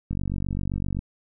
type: click train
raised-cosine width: 5 ms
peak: -16 dBFS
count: 43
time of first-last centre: 0.11-0.991 s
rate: 47.7 Hz
effects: none